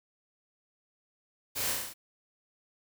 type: noise with echo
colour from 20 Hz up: white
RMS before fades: -34 dBFS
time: 1.55-1.73 s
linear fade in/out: 20 ms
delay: 35 ms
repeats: 6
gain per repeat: -2 dB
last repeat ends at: 1.94 s
effects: none